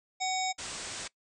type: harmonic tone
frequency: 750 Hz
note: F#5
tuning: 23 cents sharp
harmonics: 1 / 3 / 5 / 7 / 9 / 10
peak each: -31 / -36 / -38 / -39 / -41 / -41 dBFS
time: 0.2-0.53 s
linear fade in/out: 20 ms
type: low-pass noise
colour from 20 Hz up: white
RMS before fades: -40 dBFS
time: 0.58-1.08 s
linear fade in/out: 10 ms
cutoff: 8800 Hz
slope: 96 dB/octave
effects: noise-tail reverb RT60 0.1 s tail -21 dB re dry